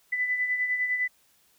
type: beating tone pair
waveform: sine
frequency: 1994 / 2003.9 Hz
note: B6 / B6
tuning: +16 / +25 cents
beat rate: 9.9 Hz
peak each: -25 / -34 dBFS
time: 0.12-1.08 s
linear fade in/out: 10 ms
effects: white hiss -64 dBFS RMS until 1.58 s